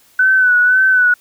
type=tone with vibrato; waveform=sine; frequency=1500 Hz; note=F#6; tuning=23 cents sharp; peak=-8 dBFS; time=0.19-1.14 s; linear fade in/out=5 ms; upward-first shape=sine; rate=1.9 Hz; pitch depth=44 cents each way; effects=white hiss -51 dBFS RMS until 1.2 s